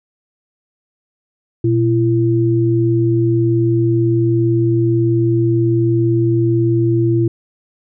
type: tone pair together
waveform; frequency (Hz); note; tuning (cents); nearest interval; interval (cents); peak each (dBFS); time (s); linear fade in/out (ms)
sine; 119.7 / 337.8; A#2 / E4; +46 / +42; octave + tritone; 1796; -14; 1.64-7.28; 5
effects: none